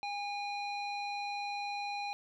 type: tone with low-pass filter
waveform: square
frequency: 814 Hz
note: G#5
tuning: 35 cents flat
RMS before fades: -38 dBFS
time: 0.03-2.13 s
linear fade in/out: 0 ms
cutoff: 3500 Hz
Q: 3.8
effects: none